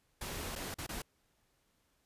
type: noise with dropouts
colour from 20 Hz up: pink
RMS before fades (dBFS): -41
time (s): 0.21-1.02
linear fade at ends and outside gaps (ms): 5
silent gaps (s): 0.554-0.559 / 0.743-0.784 / 0.866-0.89
effects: pink hiss -75 dBFS RMS until 2.05 s + resampled to 32000 Hz